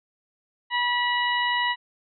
harmonic tone, 972 Hz, B5, 28 cents flat, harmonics 1 / 2 / 3 / 4, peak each -25 / -25 / -29 / -34 dBFS, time 0.7-1.76 s, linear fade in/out 50 ms, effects none

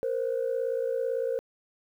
sine tone pair together, 466.2 / 524.1 Hz, A#4 / C5, 0 / +3 cents, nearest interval major second, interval 203 cents, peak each -28 dBFS, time 0.03-1.39 s, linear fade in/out 0 ms, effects tanh soft clip ceiling -21 dBFS + 10-bit

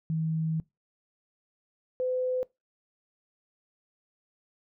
sine tone pair in turn, 160 / 508 Hz, D#3 / B4, +49 / +49 cents, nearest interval octave + minor sixth, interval 2000 cents, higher second, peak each -26 dBFS, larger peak neither, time 0.1-0.6 / 2-2.43 s, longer first, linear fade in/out 0 ms, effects noise-tail reverb RT60 0.2 s tail -22 dB re dry

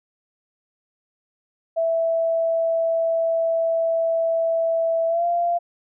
sine tone with pitch glide, 659.3 to 690.9 Hz, E5 to F5, 0 to -19 cents, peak -18 dBFS, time 1.76-5.59 s, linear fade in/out 20 ms, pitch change +81 cents, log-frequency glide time 5.08-5.25 s, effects none

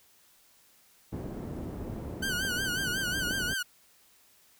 white low-pass noise, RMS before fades -38 dBFS, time 1.12-3.54 s, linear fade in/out 10 ms, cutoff 300 Hz, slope 12 dB/octave
sawtooth tone with vibrato, 1511 Hz, F#6, 36 cents sharp, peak -26 dBFS, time 2.22-3.63 s, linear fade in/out 10 ms, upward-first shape sine, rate 5.5 Hz, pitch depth 91 cents each way
clicks, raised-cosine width 2 ms, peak -22 dBFS, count 2, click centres 2.45 / 3.31 s
effects white hiss -62 dBFS RMS until 4.59 s

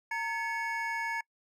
triangle tone cluster, 918 / 1711 / 2214 Hz, A#5 / A6 / C#7, -27 / -49 / -3 cents, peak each -33 / -33 / -35 dBFS, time 0.11-1.21 s, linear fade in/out 5 ms, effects noise-tail reverb RT60 0.1 s tail -26 dB re dry

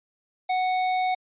sine tone with tanh clipping, 740 Hz, F#5, in tune, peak -24 dBFS, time 0.49-1.15 s, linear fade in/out 10 ms, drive 17 dB, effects resampled to 8000 Hz

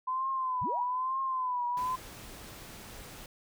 sine tone with vibrato, 1016 Hz, B5, 49 cents sharp, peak -29 dBFS, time 0.07-1.96 s, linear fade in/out 10 ms, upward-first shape triangle, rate 1.1 Hz, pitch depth 96 cents each way
sine linear sweep, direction up, 54.3 to 1045 Hz, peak -36 dBFS, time 0.61-0.84 s, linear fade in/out 10 ms
pink noise, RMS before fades -47 dBFS, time 1.77-3.26 s, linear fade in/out 2 ms
effects none

